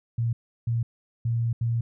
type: tone bursts at uneven times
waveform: sine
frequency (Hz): 116.54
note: A#2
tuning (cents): 0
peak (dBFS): -22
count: 4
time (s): 0.18-0.33 / 0.67-0.83 / 1.25-1.53 / 1.61-1.81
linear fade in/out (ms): 5
effects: none